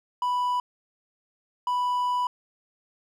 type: tone pair in turn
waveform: triangle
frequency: 987.8 / 987.8 Hz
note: B5 / B5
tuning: 0 / 0 cents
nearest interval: unison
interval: 0 cents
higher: neither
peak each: -21 dBFS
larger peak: neither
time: 0.22-0.6 / 1.67-2.27 s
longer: second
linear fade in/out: 2 ms
effects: none